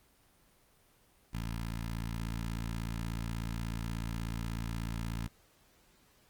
15% pulse tone with notch filter, 56.5 Hz, A1, 47 cents sharp, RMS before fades -37 dBFS, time 1.33-5.28 s, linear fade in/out 10 ms, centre 540 Hz, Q 1.1, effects pink hiss -66 dBFS RMS until 6.29 s + Opus 24 kbps

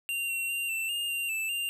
square tone with pitch steps, 2775 / 2735 / 2775 / 2677 / 2821 / 2777 / 2639 / 2789 Hz, F7 / F7 / F7 / E7 / F7 / F7 / E7 / F7, -12 / -37 / -12 / +26 / +17 / -10 / +1 / -3 cents, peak -30 dBFS, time 0.09-1.69 s, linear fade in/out 0 ms, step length 200 ms, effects none

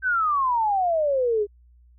sine exponential sweep, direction down, 1568 to 400 Hz, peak -19 dBFS, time 0.02-1.47 s, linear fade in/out 50 ms, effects added 60 Hz sine -51 dBFS peak until 1.98 s

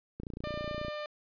click train, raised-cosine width 3 ms, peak -27 dBFS, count 21, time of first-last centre 0.2-0.883 s, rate 29.3 Hz
sawtooth tone, 599 Hz, D5, 34 cents sharp, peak -32 dBFS, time 0.44-1.06 s, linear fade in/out 2 ms
effects resampled to 11025 Hz + 10-bit

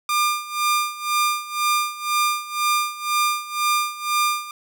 sawtooth tone with tremolo, 1200 Hz, D6, 37 cents sharp, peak -13 dBFS, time 0.09-4.51 s, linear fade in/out 2 ms, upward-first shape sine, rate 2 Hz, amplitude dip 85%, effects none

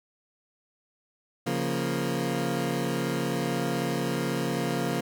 20% pulse chord, Bb minor, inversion first, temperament equal, 138.59 / 174.61 / 233.1 Hz, Db3 / F3 / Bb3, 0 / 0 / 0 cents, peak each -26 dBFS, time 1.46-5.01 s, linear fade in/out 10 ms, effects none

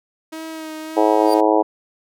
sawtooth tone with vibrato, 316.9 Hz, D#4, 32 cents sharp, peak -25 dBFS, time 0.32-1.41 s, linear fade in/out 10 ms, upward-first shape sine, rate 1.7 Hz, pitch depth 24 cents each way
harmonic tone, 107.4 Hz, A2, 41 cents flat, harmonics 3 / 4 / 5 / 6 / 7 / 8 / 9, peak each -18 / -19 / -20 / -21 / -21 / -22 / -23 dBFS, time 0.96-1.63 s, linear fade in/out 20 ms
sawtooth tone with exponential growth, 4699 Hz, D8, in tune, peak -22 dBFS, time 1.19-1.34 s, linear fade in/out 2 ms, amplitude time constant 31 ms
effects none

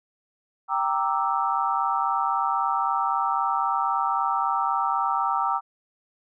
sine chord, E half-diminished seventh, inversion first, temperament equal, 784 / 932.3 / 1174.7 / 1318.5 Hz, G5 / Bb5 / D6 / E6, 0 / 0 / 0 / 0 cents, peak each -27 dBFS, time 0.68-5.61 s, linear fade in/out 50 ms, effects none

